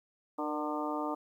harmonic tone with a mistuned harmonic, 150 Hz, D3, 37 cents sharp, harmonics 2 / 3 / 4 / 5 / 6 / 7 / 8, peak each -36 / -42 / -40 / -41 / -39 / -43 / -40 dBFS, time 0.38-1.15 s, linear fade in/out 10 ms, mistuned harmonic 3, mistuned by +56 cents, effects 11-bit

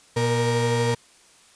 35% pulse tone pair together, 120 / 467.7 Hz, B2 / A#4, -49 / +6 cents, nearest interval 2 octaves, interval 2355 cents, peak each -21 dBFS, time 0.16-0.95 s, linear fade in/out 10 ms, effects white hiss -54 dBFS RMS until 1.55 s + resampled to 22050 Hz

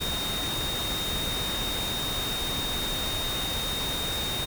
sine tone in noise, 3700 Hz, A#7, 14 cents flat, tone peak -30 dBFS, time 0-4.46 s, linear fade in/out 20 ms, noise pink, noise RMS -32 dBFS, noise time 0-4.46 s, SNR -1 dB, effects none

